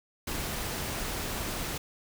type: noise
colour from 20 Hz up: pink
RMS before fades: -34 dBFS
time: 0.27-1.78 s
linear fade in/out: 5 ms
effects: none